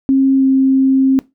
sine tone with pitch glide, 268.6 to 266.3 Hz, C4 to C4, +46 to +31 cents, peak -8 dBFS, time 0.09-1.19 s, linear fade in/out 0 ms, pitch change -15 cents, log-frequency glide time 0.37-0.44 s, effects noise-tail reverb RT60 0.2 s tail -19 dB re dry

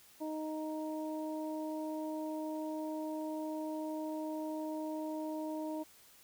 harmonic tone, 311.1 Hz, D#4, in tune, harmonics 1 / 2 / 3, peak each -38 / -42 / -46 dBFS, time 0.2-5.84 s, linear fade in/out 20 ms, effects white hiss -61 dBFS RMS until 6.23 s

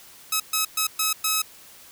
5% pulse tone bursts at uneven times, 1283 Hz, E6, 47 cents flat, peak -9 dBFS, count 5, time 0.32-0.4 / 0.53-0.65 / 0.77-0.87 / 0.99-1.13 / 1.24-1.42 s, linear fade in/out 5 ms, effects white hiss -48 dBFS RMS until 1.91 s

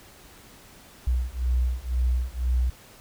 sine beating tone pair, 61 / 63 Hz, B1 / B1, -21 / +35 cents, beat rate 2 Hz, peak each -25 dBFS, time 1.07-2.7 s, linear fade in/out 5 ms, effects pink hiss -50 dBFS RMS until 3 s

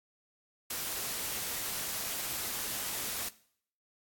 white noise, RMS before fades -36 dBFS, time 0.7-3.29 s, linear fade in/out 5 ms, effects noise-tail reverb RT60 0.6 s tail -19 dB re dry + AAC 64 kbps

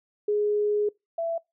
sine tone pair in turn, 416.7 / 666.8 Hz, G#4 / E5, +6 / +20 cents, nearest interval minor sixth, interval 814 cents, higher second, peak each -21 / -25 dBFS, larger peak first, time 0.28-0.89 / 1.18-1.38 s, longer first, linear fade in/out 5 ms, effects noise-tail reverb RT60 0.2 s tail -24 dB re dry

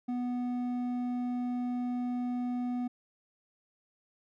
sine tone with hard clipping, 246.2 Hz, B3, 5 cents flat, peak -32 dBFS, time 0.08-2.88 s, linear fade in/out 10 ms, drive 6 dB, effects none

